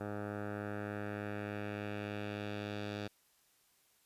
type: tone with low-pass filter sweep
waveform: 10% pulse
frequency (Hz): 103.4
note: G#2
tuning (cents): -7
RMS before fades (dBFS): -41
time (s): 0-3.08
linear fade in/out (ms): 10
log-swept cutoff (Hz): 1200 to 4100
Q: 1.6
effects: white hiss -71 dBFS RMS until 4.05 s + resampled to 32000 Hz